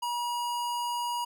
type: tone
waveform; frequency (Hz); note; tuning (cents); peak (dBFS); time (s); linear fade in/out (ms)
square; 960; B5; -49; -30; 0.02-1.25; 10
effects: none